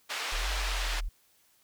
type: band-pass noise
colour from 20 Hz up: white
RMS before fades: -35 dBFS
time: 0.09-1.01 s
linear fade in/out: 20 ms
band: 620 to 3800 Hz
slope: 12 dB/octave
type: exponential two-way sweep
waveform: sine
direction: up then down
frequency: 32.7 to 49 to 37.81 Hz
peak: -30 dBFS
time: 0.32-1.09 s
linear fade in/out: 10 ms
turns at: 0.48 s
effects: white hiss -66 dBFS RMS until 1.63 s